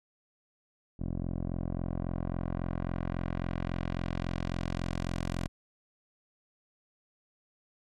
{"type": "tone with low-pass filter sweep", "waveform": "10% pulse", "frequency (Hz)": 43.65, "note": "F1", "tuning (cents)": 0, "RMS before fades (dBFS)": -34, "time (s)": [0.99, 5.48], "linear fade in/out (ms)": 10, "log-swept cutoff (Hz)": [400, 10000], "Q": 0.75, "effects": []}